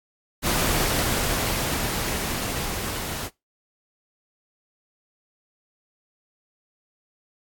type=noise with level ramp; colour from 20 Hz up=pink; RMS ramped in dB=-22 to -31 dBFS; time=0.42-3.3 s; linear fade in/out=50 ms; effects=noise-tail reverb RT60 0.2 s tail -21 dB re dry + AAC 64 kbps